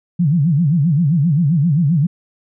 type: tone with vibrato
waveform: sine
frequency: 156.3 Hz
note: D#3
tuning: 8 cents sharp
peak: -11 dBFS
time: 0.19-2.07 s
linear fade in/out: 10 ms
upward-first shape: sine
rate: 7.6 Hz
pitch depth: 240 cents each way
effects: none